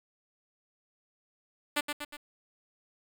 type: tone with echo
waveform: 5% pulse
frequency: 293.7 Hz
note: D4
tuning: in tune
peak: -15 dBFS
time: 1.76-1.81 s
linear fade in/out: 10 ms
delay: 120 ms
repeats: 3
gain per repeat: -5 dB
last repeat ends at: 2.17 s
effects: 9-bit